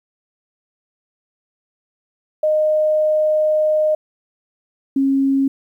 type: tone pair in turn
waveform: sine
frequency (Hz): 616 / 272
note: D#5 / C#4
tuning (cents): -17 / -33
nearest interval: octave + major second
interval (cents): 1416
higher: first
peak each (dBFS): -13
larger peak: neither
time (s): 2.43-3.95 / 4.96-5.48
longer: first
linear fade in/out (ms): 5
effects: 9-bit